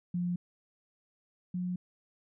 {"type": "tone pair in turn", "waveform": "sine", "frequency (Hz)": [176.5, 180], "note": ["F3", "F#3"], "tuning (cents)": [19, -47], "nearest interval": "unison", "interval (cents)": 34, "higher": "second", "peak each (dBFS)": [-29, -31], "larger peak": "first", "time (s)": [[0.14, 0.36], [1.54, 1.76]], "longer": "neither", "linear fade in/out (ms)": 5, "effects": []}